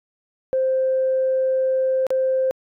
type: tone with dropouts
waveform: sine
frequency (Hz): 523.3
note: C5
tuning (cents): 0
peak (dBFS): -16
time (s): 0.53-2.51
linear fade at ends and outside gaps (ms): 0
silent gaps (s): 2.067-2.105
effects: tanh soft clip ceiling -12 dBFS